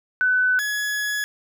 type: tone pair in turn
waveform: sine / 40% pulse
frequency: 1503 / 1687.1 Hz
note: F#6 / G#6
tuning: +27 / +27 cents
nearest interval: major second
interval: 200 cents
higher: second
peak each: -16 / -22 dBFS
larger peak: first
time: 0.21-0.59 / 0.59-1.24 s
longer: second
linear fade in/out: 0 ms
effects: none